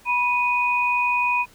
sine tone pair together, 977 / 2484 Hz, B5 / D#7, -19 / -3 cents, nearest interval octave + major third, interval 1616 cents, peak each -21 dBFS, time 0.05-1.46 s, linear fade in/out 50 ms, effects pink hiss -52 dBFS RMS until 1.54 s

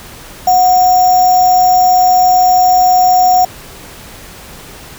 sine tone with sample-and-hold, 733 Hz, F#5, 16 cents flat, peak -5 dBFS, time 0.47-3.45 s, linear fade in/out 5 ms, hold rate 6300 Hz, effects pink hiss -33 dBFS RMS until 4.98 s

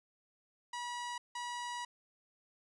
sawtooth tone bursts at uneven times, 968 Hz, B5, 35 cents flat, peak -35 dBFS, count 2, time 0.73-1.18 / 1.35-1.85 s, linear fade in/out 5 ms, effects resampled to 22050 Hz

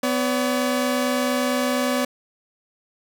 sawtooth tone pair together, 250.6 / 570 Hz, B3 / C#5, +25 / +48 cents, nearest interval octave + major second, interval 1423 cents, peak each -18 / -20 dBFS, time 0.03-2.05 s, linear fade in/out 5 ms, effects none

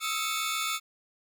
sawtooth tone cluster, 1263 / 1330 / 2214 / 3542 Hz, D#6 / E6 / C#7 / A7, +26 / +15 / -3 / +11 cents, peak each -31 dBFS, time 0-0.8 s, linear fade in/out 50 ms, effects none

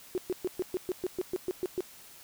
sine tone bursts, 367.3 Hz, F#4, 13 cents flat, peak -27 dBFS, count 12, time 0.15-1.806 s, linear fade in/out 0 ms, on 28 ms, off 120 ms, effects white hiss -52 dBFS RMS until 2.23 s

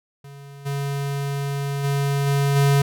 square tone with level steps, 140.4 Hz, C#3, 22 cents sharp, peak -39 / -24 / -20 / -18 / -15 dBFS, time 0.24-2.82 s, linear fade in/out 5 ms, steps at 0.65 / 1.83 / 2.26 / 2.55 s, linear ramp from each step 20 ms, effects none

